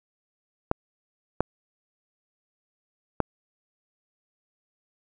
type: clicks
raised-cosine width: 1 ms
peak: -7 dBFS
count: 3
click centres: 0.714 / 1.406 / 3.203 s
effects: none